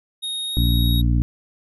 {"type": "tone with pitch glide", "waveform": "square", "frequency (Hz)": [3732, 3778], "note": ["A#7", "A#7"], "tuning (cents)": [1, 22], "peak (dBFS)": -25, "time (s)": [0.22, 1.02], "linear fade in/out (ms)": 20, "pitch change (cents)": 21, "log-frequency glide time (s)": [0.46, 0.63]}
{"type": "harmonic tone", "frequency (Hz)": 58.8, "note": "A#1", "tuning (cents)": 16, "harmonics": [1, 2, 3, 4, 5], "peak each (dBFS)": [-17, -20, -28, -27, -29], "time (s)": [0.57, 1.22], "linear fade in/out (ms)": 0}
{"effects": []}